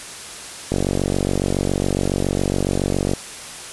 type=click train; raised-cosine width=2 ms; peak=-6 dBFS; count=115; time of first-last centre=0.72-3.135 s; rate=47.2 Hz; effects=white hiss -34 dBFS RMS until 3.72 s + resampled to 24000 Hz